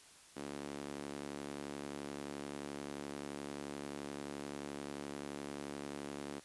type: tone with high-pass filter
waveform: sawtooth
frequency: 71.5 Hz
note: D2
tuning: 46 cents flat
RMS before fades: -45 dBFS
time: 0.36-6.4 s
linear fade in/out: 10 ms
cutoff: 280 Hz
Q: 1.6
effects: white hiss -60 dBFS RMS until 6.44 s + resampled to 24000 Hz